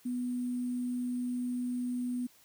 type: tone with sample-and-hold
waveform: sine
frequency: 246.9 Hz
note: B3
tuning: in tune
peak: -31 dBFS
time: 0.05-2.27 s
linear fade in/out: 10 ms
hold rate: 8820 Hz
effects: white hiss -62 dBFS RMS until 2.44 s